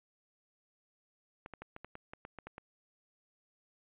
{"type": "clicks", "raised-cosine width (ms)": 0.5, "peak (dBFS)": -30, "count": 11, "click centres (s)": [1.461, 1.537, 1.62, 1.764, 1.846, 1.954, 2.135, 2.251, 2.387, 2.47, 2.581], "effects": ["resampled to 8000 Hz"]}